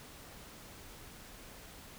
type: silence
effects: pink hiss -52 dBFS RMS until 1.98 s